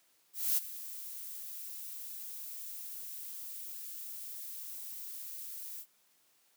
violet noise with ADSR envelope, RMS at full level -28 dBFS, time 0.33-5.86 s, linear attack 240 ms, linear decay 26 ms, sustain -16 dB, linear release 66 ms, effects white hiss -70 dBFS RMS until 6.56 s + high-pass 150 Hz 12 dB/octave

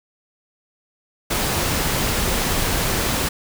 pink noise, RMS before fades -21 dBFS, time 1.3-3.29 s, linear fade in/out 10 ms, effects none

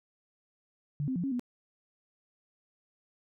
sine tone with pitch steps, 145.6 / 260.3 / 175 / 272.5 / 244.9 Hz, D3 / C4 / F3 / C#4 / B3, -15 / -9 / +4 / -29 / -14 cents, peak -29 dBFS, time 1-1.395 s, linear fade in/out 0 ms, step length 79 ms, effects none

